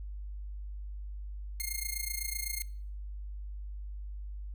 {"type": "tone with amplitude modulation", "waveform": "5% pulse", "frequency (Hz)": 2130, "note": "C7", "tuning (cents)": 30, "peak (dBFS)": -21, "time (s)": [1.6, 2.62], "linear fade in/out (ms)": 0, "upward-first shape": "sine", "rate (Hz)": 27.9, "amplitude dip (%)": 85, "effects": ["noise-tail reverb RT60 0.6 s tail -23 dB re dry", "added 50 Hz sine -38 dBFS peak until 4.54 s"]}